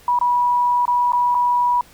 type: tone with dropouts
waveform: sine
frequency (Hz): 974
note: B5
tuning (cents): -24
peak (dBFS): -14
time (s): 0.08-1.81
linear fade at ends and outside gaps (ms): 2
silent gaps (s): 0.189-0.212 / 0.854-0.879 / 1.121-1.132 / 1.346-1.35
effects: pink hiss -48 dBFS RMS until 1.93 s